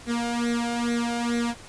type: tone with flanger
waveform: sawtooth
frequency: 236.4 Hz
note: A#3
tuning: 24 cents sharp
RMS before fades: -26 dBFS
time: 0.06-1.55 s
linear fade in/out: 50 ms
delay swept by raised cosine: 0.5 to 1.4 ms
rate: 2.3 Hz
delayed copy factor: +0.9
effects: pink hiss -45 dBFS RMS until 1.68 s + resampled to 22050 Hz